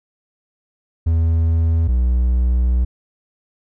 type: tone pair in turn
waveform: triangle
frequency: 82 / 61.43 Hz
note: E2 / B1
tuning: -9 / -9 cents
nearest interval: perfect fourth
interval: 500 cents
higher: first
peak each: -11 dBFS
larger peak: neither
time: 1.06-1.88 / 1.88-2.85 s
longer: second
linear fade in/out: 10 ms
effects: none